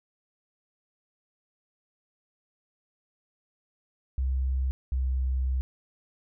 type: tone pair in turn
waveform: sine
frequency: 65.41 / 64.73 Hz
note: C2 / C2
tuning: 0 / -18 cents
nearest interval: unison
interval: 18 cents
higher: first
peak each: -24 dBFS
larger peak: neither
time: 4.18-4.71 / 4.92-5.61 s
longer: second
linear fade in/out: 0 ms
effects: none